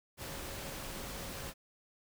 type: tone in noise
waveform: sine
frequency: 547 Hz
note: C#5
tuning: 23 cents flat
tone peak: -53 dBFS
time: 0.17-1.54 s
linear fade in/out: 50 ms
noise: pink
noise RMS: -43 dBFS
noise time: 0.17-1.54 s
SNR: -13 dB
effects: none